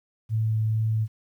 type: tone with vibrato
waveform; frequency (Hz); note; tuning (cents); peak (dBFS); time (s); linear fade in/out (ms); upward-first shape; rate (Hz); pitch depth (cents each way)
sine; 110; A2; 0; -21; 0.29-1.08; 50; sine; 2.2; 8
effects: 10-bit